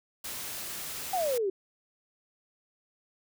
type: noise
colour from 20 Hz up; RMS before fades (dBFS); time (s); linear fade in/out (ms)
white; -38; 0.24-1.38; 5
type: exponential sweep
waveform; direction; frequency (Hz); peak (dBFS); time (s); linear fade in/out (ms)
sine; down; 784 to 369.2; -26; 1.13-1.5; 5
effects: none